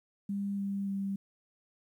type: tone with pitch steps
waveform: sine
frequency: 200 / 198.27 / 196.56 Hz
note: G3 / G3 / G3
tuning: +35 / +20 / +5 cents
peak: -31 dBFS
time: 0.29-1.16 s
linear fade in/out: 5 ms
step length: 290 ms
effects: 11-bit